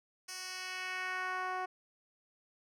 10% pulse tone with band-pass filter sweep, 370 Hz, F#4, in tune, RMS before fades -39 dBFS, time 0.28-1.66 s, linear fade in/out 10 ms, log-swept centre 6700 to 760 Hz, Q 1.2, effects none

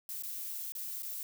violet noise with dropouts, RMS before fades -40 dBFS, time 0.09-1.23 s, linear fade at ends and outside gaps 1 ms, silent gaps 0.224-0.234 / 0.721-0.751 / 1.023-1.031 s, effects none

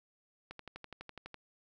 click train, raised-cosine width 0.3 ms, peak -29 dBFS, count 11, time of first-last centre 0.51-1.343 s, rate 12 Hz, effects none

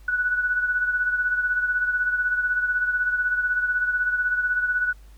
sine beating tone pair, 1476 / 1492 Hz, F#6 / F#6, -5 / +14 cents, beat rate 16 Hz, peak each -21 / -29 dBFS, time 0.08-4.93 s, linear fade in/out 5 ms, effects added 50 Hz sine -44 dBFS peak until 5.17 s + pink hiss -59 dBFS RMS until 5.17 s

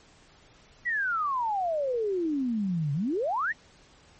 sine exponential two-way sweep, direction down then up, 1987 to 136.9 to 1987 Hz, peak -25 dBFS, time 0.85-3.53 s, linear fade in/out 20 ms, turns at 2.93 s, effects pink hiss -57 dBFS RMS until 4.19 s + MP3 32 kbps

